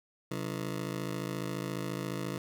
20% pulse ring-modulated tone, 157.1 Hz, D#3, 17 cents sharp, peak -26 dBFS, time 0.31-2.38 s, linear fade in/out 2 ms, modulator 27.2 Hz, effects none

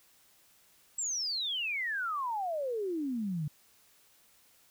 sine exponential sweep, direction down, 7770 to 142.8 Hz, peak -31 dBFS, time 0.98-3.48 s, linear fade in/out 5 ms, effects white hiss -64 dBFS RMS until 4.7 s

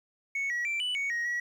sine tone with pitch steps, 2213 / 1922 / 2345 / 2974 / 2229 / 1882 / 1924 Hz, C#7 / B6 / D7 / F#7 / C#7 / A#6 / B6, -3 / -48 / -3 / +8 / +9 / +16 / -46 cents, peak -26 dBFS, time 0.35-1.4 s, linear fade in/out 5 ms, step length 150 ms, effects tanh soft clip ceiling -27 dBFS + 10-bit

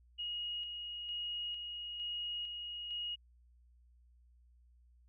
sine tone with tremolo, 2882 Hz, F#7, 46 cents flat, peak -37 dBFS, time 0.18-3.16 s, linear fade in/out 20 ms, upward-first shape square, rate 1.1 Hz, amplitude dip 35%, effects added 60 Hz sine -62 dBFS peak until 5.08 s

